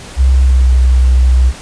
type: tone with pitch glide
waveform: sine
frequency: 65.41 to 63.4 Hz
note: C2 to B1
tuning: 0 to +46 cents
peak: -5 dBFS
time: 0.16-1.53 s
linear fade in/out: 50 ms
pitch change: -54 cents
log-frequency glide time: 0.41-0.7 s
effects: pink hiss -31 dBFS RMS until 1.61 s + resampled to 22050 Hz